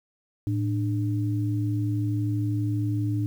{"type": "tone pair together", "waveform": "sine", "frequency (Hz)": [110, 297.9], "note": ["A2", "D4"], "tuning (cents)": [0, 25], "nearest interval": "octave + perfect fourth", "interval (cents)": 1725, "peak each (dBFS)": [-24, -29], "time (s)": [0.47, 3.26], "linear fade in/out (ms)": 0, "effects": ["9-bit"]}